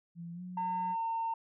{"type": "tone with pitch glide", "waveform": "sine", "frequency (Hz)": [169.9, 181.05], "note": ["F3", "F#3"], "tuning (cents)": [-47, -37], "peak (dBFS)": -40, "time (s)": [0.15, 0.96], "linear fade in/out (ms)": 50, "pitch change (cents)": 110, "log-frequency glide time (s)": [0.33, 0.42]}
{"type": "tone", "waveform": "sine", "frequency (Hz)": 910, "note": "A#5", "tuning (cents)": -42, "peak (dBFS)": -30, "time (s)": [0.57, 1.34], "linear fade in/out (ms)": 5}
{"effects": ["tanh soft clip ceiling -27 dBFS"]}